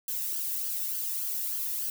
violet noise with flanger, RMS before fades -32 dBFS, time 0.08-1.9 s, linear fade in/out 2 ms, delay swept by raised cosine 0.64 to 1.14 ms, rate 3.4 Hz, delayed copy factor +0.5, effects none

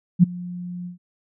sine tone with ADSR envelope, 177.6 Hz, F3, 29 cents sharp, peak -6 dBFS, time 0.19-0.98 s, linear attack 41 ms, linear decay 13 ms, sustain -23 dB, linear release 120 ms, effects none

